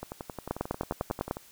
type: two click trains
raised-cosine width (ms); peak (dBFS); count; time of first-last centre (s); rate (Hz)
1; -22 / -14; 16 / 9; 0.03-1.369 / 0.51-1.311; 11.2 / 9.99
effects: white hiss -55 dBFS RMS until 1.51 s